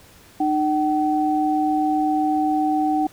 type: tone pair together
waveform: sine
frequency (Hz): 304.6 / 760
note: D#4 / F#5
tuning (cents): -37 / +46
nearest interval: octave + major third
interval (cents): 1583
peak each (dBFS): -20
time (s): 0.4-3.07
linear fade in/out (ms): 5
effects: pink hiss -49 dBFS RMS until 3.12 s